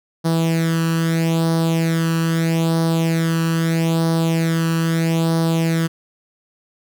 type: tone with flanger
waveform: sawtooth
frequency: 164.3 Hz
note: E3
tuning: 5 cents flat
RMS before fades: -18 dBFS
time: 0.24-5.88 s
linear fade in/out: 20 ms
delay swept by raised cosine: 0.2 to 0.7 ms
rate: 0.78 Hz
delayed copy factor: +0.7
effects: none